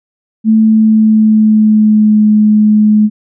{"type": "tone with pitch glide", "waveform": "sine", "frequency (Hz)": [220, 212.5], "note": ["A3", "G#3"], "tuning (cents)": [0, 40], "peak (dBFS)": -4, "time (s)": [0.44, 3.1], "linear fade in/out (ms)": 50, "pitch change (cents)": -60, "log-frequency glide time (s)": [0.54, 2.25], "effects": []}